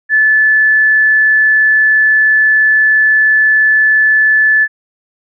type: tone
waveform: sine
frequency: 1737 Hz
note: A6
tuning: 23 cents flat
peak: -6 dBFS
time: 0.09-4.68 s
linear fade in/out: 50 ms
effects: none